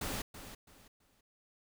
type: noise with echo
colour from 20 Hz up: pink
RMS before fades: -38 dBFS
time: 0.01-0.22 s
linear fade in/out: 5 ms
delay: 330 ms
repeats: 3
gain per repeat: -11 dB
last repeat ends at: 1.21 s
effects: none